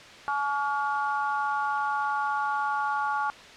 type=harmonic tone; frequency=283.5 Hz; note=C#4; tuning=39 cents sharp; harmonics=3 / 4 / 5; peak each=-28 / -30 / -31 dBFS; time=0.28-3.3 s; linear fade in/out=0 ms; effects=white hiss -46 dBFS RMS until 3.56 s + low-pass 4000 Hz 12 dB/octave